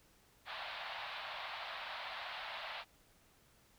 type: band-pass noise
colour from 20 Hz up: pink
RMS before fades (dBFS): -45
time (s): 0.45-2.85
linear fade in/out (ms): 50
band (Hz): 640 to 4200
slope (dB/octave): 48
effects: pink hiss -68 dBFS RMS until 3.78 s